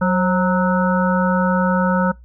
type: harmonic tone with a mistuned harmonic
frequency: 185 Hz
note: F#3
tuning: in tune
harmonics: 1 / 3 / 5 / 7 / 8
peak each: -16 / -21 / -23 / -24 / -25 dBFS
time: 0.01-2.12 s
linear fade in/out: 10 ms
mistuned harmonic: 3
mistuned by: -60 cents
effects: noise-tail reverb RT60 0.2 s tail -25 dB re dry + added 60 Hz sine -40 dBFS peak until 2.24 s